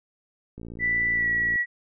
click train, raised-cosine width 3 ms, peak -27 dBFS, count 57, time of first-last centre 0.58-1.557 s, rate 57.3 Hz
sine tone with pitch glide, 1975.5 to 1930.4 Hz, B6 to B6, 0 to -40 cents, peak -21 dBFS, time 0.79-1.66 s, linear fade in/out 50 ms, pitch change -40 cents, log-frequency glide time 1.13-1.28 s
effects none

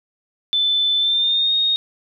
sine tone with pitch glide, 3520 to 3719 Hz, A7 to A#7, 0 to -5 cents, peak -15 dBFS, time 0.53-1.76 s, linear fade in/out 0 ms, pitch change +95 cents, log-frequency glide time 0.98-1.54 s, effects none

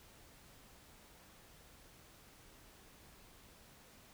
silence, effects pink hiss -61 dBFS RMS until 4.13 s

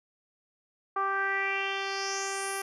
10% pulse tone with low-pass filter sweep, 391.1 Hz, G4, 4 cents flat, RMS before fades -31 dBFS, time 0.96-2.62 s, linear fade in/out 5 ms, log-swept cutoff 1100 to 12000 Hz, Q 4, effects none

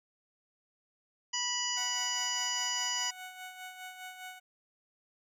harmonic tone, 980 Hz, B5, 14 cents flat, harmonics 1 / 2 / 3 / 5 / 6 / 7, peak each -40 / -40 / -36 / -38 / -38 / -38 dBFS, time 1.33-3.11 s, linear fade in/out 10 ms
15% pulse tone with tremolo, 740 Hz, F#5, in tune, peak -35 dBFS, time 1.76-4.4 s, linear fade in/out 20 ms, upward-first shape sine, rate 4.9 Hz, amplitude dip 55%
effects none

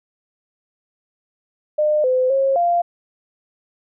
sine tone with pitch steps, 605 / 511 / 541 / 694 Hz, D#5 / C5 / C#5 / F5, -49 / -41 / -42 / -11 cents, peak -14 dBFS, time 1.78-2.82 s, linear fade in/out 10 ms, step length 260 ms, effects none

